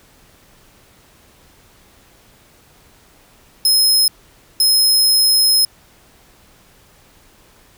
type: tone bursts at uneven times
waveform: sawtooth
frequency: 5140 Hz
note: E8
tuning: 45 cents flat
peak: -8 dBFS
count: 2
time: 3.65-4.08 / 4.6-5.65 s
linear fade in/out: 2 ms
effects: pink hiss -50 dBFS RMS until 7.77 s